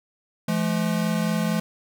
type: tone pair together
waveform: square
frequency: 170.09 / 214.3 Hz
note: F3 / A3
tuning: -45 / -45 cents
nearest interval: major third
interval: 400 cents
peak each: -25 dBFS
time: 0.48-1.6 s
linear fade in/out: 5 ms
effects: none